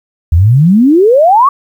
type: exponential sweep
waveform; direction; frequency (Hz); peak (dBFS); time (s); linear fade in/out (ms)
sine; up; 76.2 to 1160; -3; 0.32-1.49; 5
effects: 7-bit